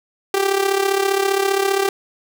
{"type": "tone with amplitude modulation", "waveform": "sawtooth", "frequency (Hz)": 392, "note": "G4", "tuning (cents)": 0, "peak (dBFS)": -9, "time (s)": [0.34, 1.89], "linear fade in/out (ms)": 2, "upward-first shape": "sine", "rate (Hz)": 35.1, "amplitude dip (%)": 70, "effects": []}